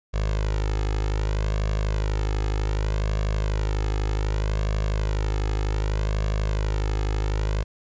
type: tone with flanger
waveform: sawtooth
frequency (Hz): 52.1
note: G#1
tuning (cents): +6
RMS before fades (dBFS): -24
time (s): 0.13-7.64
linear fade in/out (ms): 20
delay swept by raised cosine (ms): 1.8 to 2.36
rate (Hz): 0.65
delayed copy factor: +0.85
effects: resampled to 16000 Hz + 10-bit